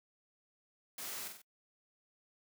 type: noise with echo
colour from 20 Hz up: white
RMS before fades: -44 dBFS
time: 0.98-1.28 s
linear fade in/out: 2 ms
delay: 46 ms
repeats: 3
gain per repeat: -5 dB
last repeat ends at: 1.418 s
effects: noise-tail reverb RT60 0.1 s tail -26 dB re dry + high-pass 150 Hz 12 dB/octave